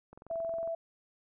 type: click train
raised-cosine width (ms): 1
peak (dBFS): -36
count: 13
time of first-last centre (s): 0.13-0.675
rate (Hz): 22
type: tone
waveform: sine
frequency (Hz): 663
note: E5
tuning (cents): +10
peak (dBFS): -32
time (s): 0.3-0.75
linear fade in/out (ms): 5
effects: none